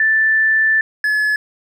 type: tone pair in turn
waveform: sine / triangle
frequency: 1763 / 1709.8 Hz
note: A6 / G#6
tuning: +3 / +50 cents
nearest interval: minor second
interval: 53 cents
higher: first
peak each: -11 / -12 dBFS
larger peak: first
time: 0-0.81 / 1.04-1.36 s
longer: first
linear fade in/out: 2 ms
effects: none